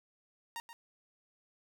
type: tone with echo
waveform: sawtooth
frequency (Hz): 929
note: A#5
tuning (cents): -6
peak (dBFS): -35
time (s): 0.56-0.6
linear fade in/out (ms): 0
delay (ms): 130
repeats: 1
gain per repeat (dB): -10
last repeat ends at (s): 0.73
effects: none